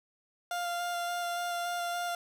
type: tone with vibrato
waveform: 30% pulse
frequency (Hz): 698.5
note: F5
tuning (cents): 0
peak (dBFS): -29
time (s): 0.51-2.15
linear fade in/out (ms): 2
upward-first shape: square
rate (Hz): 3.5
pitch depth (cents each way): 9
effects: none